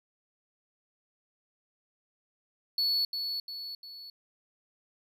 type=tone with echo; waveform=triangle; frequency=4418 Hz; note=C#8; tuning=7 cents flat; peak=-24 dBFS; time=2.78-3.05 s; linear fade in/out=2 ms; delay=350 ms; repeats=3; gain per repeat=-6 dB; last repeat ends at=4.1 s; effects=none